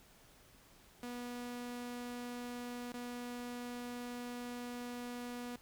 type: tone with dropouts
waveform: sawtooth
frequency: 243.4 Hz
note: B3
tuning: 25 cents flat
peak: -38 dBFS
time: 1.03-5.56 s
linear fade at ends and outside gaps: 2 ms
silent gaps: 2.92-2.941 s
effects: pink hiss -63 dBFS RMS until 5.61 s